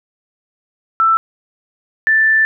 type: tone pair in turn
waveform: sine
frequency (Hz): 1329 / 1765.8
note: E6 / A6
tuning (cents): +14 / +6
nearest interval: perfect fourth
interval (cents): 492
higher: second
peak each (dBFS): -9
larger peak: neither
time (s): 1-1.17 / 2.07-2.45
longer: second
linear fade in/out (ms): 0
effects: none